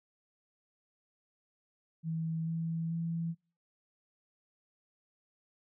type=tone with pitch steps; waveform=sine; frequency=162.2 / 164.27 / 166.38 Hz; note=E3 / E3 / E3; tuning=-28 / -6 / +16 cents; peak=-32 dBFS; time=2.03-3.35 s; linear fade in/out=50 ms; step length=440 ms; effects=noise-tail reverb RT60 0.4 s tail -25 dB re dry